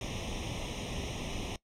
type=noise with comb filter; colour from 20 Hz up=pink; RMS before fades=-37 dBFS; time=0.01-1.56 s; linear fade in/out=2 ms; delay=0.33 ms; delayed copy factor=+0.9; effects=noise-tail reverb RT60 0.1 s tail -19 dB re dry + low-pass 6000 Hz 12 dB/octave